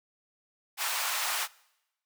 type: high-pass noise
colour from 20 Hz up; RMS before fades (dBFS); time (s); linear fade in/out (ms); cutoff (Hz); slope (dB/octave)
pink; -31; 0.77-1.48; 50; 810; 24
effects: noise-tail reverb RT60 0.9 s tail -23 dB re dry